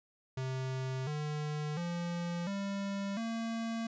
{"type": "tone with pitch steps", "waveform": "square", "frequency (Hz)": [130.81, 150.26, 172.6, 198.27, 227.8], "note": ["C3", "D3", "F3", "G3", "A#3"], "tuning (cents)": [0, 40, -20, 20, -40], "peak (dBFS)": -35, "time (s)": [0.37, 3.87], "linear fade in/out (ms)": 5, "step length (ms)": 700, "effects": ["resampled to 16000 Hz"]}